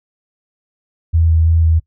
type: tone with vibrato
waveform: sine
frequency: 81.6 Hz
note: E2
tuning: 17 cents flat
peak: -9 dBFS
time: 1.13-1.8 s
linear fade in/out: 20 ms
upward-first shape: square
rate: 3 Hz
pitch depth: 13 cents each way
effects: noise-tail reverb RT60 0.1 s tail -20 dB re dry